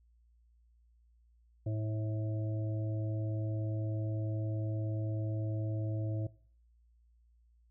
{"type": "harmonic tone with a mistuned harmonic", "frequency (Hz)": 108.8, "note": "A2", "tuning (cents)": -19, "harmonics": [1, 3, 5, 6], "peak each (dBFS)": [-32, -42, -46, -48], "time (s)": [1.66, 6.27], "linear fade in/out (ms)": 5, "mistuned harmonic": 3, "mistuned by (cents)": -17, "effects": ["noise-tail reverb RT60 0.5 s tail -20 dB re dry", "added 58 Hz sine -63 dBFS peak until 7.7 s"]}